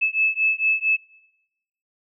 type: beating tone pair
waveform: sine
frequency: 2607 / 2611.4 Hz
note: E7 / E7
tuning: -20 / -17 cents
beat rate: 4.4 Hz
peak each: -21 dBFS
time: 0.01-0.97 s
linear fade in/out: 20 ms
effects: noise-tail reverb RT60 0.9 s tail -22 dB re dry